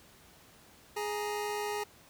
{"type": "tone pair together", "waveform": "25% pulse", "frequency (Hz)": [416.3, 932.3], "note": ["G#4", "A#5"], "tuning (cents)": [4, 0], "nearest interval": "octave + major second", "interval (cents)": 1396, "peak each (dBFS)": [-30, -36], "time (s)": [0.96, 1.84], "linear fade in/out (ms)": 10, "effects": ["pink hiss -58 dBFS RMS until 2.09 s", "high-pass 60 Hz 12 dB/octave"]}